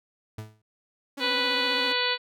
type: tone with exponential decay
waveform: 40% pulse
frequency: 108.1 Hz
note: A2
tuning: 30 cents flat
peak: -31 dBFS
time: 0.38-0.62 s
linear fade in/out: 5 ms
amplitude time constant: 52 ms
type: tone with vibrato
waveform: sawtooth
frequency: 270 Hz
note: C#4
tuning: 45 cents flat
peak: -31 dBFS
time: 1.17-1.93 s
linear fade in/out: 10 ms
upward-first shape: sine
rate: 15 Hz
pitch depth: 80 cents each way
type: harmonic tone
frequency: 493.9 Hz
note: B4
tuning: in tune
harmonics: 1 / 2 / 3 / 4 / 5 / 6 / 7 / 8 / 9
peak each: -32 / -32 / -32 / -32 / -32 / -32 / -32 / -32 / -32 dBFS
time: 1.19-2.18 s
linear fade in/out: 50 ms
effects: none